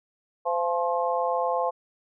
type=harmonic tone with a mistuned harmonic; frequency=171.9 Hz; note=F3; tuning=27 cents flat; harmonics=3 / 4 / 5 / 6; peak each=-27 / -28 / -29 / -30 dBFS; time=0.45-1.71 s; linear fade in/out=20 ms; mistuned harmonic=6; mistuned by=+52 cents; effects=none